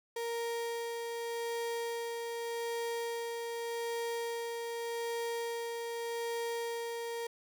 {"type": "tone with tremolo", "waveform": "35% pulse", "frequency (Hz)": 466.2, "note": "A#4", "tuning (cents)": 0, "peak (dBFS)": -32, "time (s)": [0.16, 7.27], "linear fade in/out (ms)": 5, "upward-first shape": "sine", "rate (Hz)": 0.84, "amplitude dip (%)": 30, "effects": []}